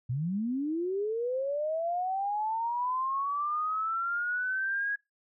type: linear sweep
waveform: sine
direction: up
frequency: 115.5 to 1661.2 Hz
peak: -28 dBFS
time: 0.09-4.96 s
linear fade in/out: 10 ms
effects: noise-tail reverb RT60 0.2 s tail -23 dB re dry